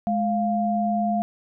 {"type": "tone pair together", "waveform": "sine", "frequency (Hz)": [210.6, 698.5], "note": ["G#3", "F5"], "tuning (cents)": [24, 0], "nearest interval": "octave + major sixth", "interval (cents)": 2076, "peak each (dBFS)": -23, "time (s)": [0.07, 1.22], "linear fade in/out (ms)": 0, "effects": []}